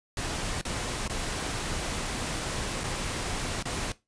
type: noise with dropouts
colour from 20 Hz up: pink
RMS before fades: -32 dBFS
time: 0.17-3.92 s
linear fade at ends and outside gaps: 2 ms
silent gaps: 0.613-0.651 / 1.078-1.096 / 2.836-2.839 / 3.626-3.654 s
effects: noise-tail reverb RT60 0.2 s tail -17 dB re dry + resampled to 22050 Hz